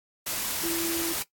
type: tone in noise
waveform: sine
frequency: 334.3 Hz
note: E4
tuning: 24 cents sharp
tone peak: -29 dBFS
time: 0.63-1.13 s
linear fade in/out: 10 ms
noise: white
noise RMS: -30 dBFS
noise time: 0.26-1.23 s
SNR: -2 dB
effects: noise-tail reverb RT60 0.1 s tail -17 dB re dry + AAC 64 kbps